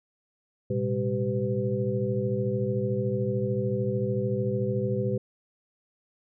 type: tone cluster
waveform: sine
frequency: 112.7 / 126.2 / 201.5 / 386 / 502 Hz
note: A2 / B2 / G3 / G4 / B4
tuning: +42 / +38 / +48 / -27 / +28 cents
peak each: -31 dBFS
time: 0.7-5.18 s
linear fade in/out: 5 ms
effects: none